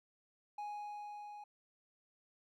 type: tone with level ramp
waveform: triangle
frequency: 830.6 Hz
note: G#5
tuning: in tune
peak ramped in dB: -38 to -46 dBFS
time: 0.58-1.44 s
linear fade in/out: 5 ms
effects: none